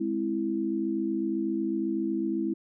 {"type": "chord", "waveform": "sine", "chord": "Ab augmented", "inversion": "none", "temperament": "equal", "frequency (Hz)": [207.7, 261.6, 329.6], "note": ["Ab3", "C4", "E4"], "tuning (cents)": [0, 0, 0], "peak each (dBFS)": [-32, -33, -28], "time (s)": [0, 2.54], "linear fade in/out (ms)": 10, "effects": []}